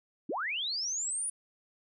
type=linear sweep; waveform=sine; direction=up; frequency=208.4 to 9860 Hz; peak=-31 dBFS; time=0.29-1.3 s; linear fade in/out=5 ms; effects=none